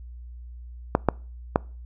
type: clicks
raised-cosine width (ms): 1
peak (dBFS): -3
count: 3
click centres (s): 0.951 / 1.087 / 1.559
effects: noise-tail reverb RT60 0.4 s tail -25 dB re dry + added 60 Hz sine -38 dBFS peak until 1.85 s